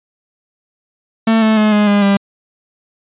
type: tone with pitch steps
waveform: 45% pulse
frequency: 224.1 / 218.9 / 213.7 / 208.7 / 203.8 / 199.07 Hz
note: A3 / A3 / G#3 / G#3 / G#3 / G3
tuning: +32 / -9 / +50 / +9 / -32 / +27 cents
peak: -9 dBFS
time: 1.27-2.17 s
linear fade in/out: 5 ms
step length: 150 ms
effects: resampled to 8000 Hz